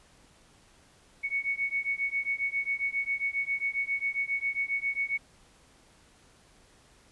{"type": "beating tone pair", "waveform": "sine", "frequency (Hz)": [2217, 2224.4], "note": ["C#7", "C#7"], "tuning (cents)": [0, 5], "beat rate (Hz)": 7.4, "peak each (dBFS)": -31, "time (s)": [1.23, 5.18], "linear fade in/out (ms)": 20, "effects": ["pink hiss -60 dBFS RMS until 7.11 s", "resampled to 24000 Hz"]}